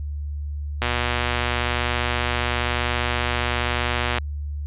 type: click train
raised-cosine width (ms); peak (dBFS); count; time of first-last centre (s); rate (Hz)
0.3; -6; 408; 0.82-4.184; 121
effects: added 73 Hz sine -26 dBFS peak until 4.66 s + resampled to 8000 Hz